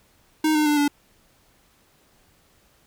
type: tone with pitch steps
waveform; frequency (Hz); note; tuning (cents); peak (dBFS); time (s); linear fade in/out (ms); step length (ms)
square; 311.1 / 303.6 / 296.4 / 289.3; D#4 / D#4 / D4 / D4; 0 / -42 / +16 / -26; -18; 0.44-0.88; 5; 110
effects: pink hiss -60 dBFS RMS until 2.86 s